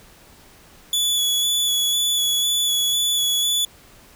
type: tone with vibrato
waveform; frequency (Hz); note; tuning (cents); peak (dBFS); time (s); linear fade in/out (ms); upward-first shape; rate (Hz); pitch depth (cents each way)
sawtooth; 3422; A7; -49; -15; 0.93-3.65; 2; square; 2; 17
effects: pink hiss -49 dBFS RMS until 4.15 s